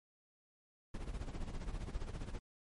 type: noise with tremolo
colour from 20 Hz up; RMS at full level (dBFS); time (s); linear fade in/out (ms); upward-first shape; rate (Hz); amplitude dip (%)
brown; -39; 0.94-2.39; 2; sine; 15; 70
effects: MP3 48 kbps